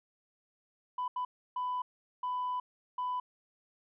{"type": "tone bursts at uneven times", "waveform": "sine", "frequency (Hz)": 997, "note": "B5", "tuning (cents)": 16, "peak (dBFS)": -30, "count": 5, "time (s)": [[0.98, 1.08], [1.16, 1.25], [1.56, 1.82], [2.23, 2.6], [2.98, 3.2]], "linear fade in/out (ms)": 5, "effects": ["tanh soft clip ceiling -29 dBFS"]}